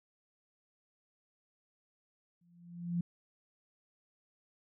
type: tone with exponential growth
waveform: sine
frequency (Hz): 173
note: F3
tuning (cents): -16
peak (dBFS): -28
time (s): 2.41-3.01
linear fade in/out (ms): 5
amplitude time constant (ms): 130
effects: none